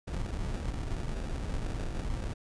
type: noise with sample-and-hold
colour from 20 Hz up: brown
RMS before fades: -34 dBFS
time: 0.07-2.34 s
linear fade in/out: 10 ms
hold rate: 1050 Hz
effects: resampled to 22050 Hz